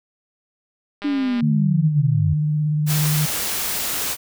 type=click train; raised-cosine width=0.3 ms; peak=-18 dBFS; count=79; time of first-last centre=1.02-1.406 s; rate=202 Hz
type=linear sweep; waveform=sine; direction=down; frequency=293.7 to 84 Hz; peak=-18 dBFS; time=1.04-2.34 s; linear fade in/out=10 ms
type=tone with vibrato; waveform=sine; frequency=151.2 Hz; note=D#3; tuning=49 cents flat; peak=-17 dBFS; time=1.42-3.26 s; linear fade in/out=10 ms; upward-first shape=square; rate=17 Hz; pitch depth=19 cents each way
type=noise; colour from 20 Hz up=white; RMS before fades=-24 dBFS; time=2.86-4.17 s; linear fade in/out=50 ms
effects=none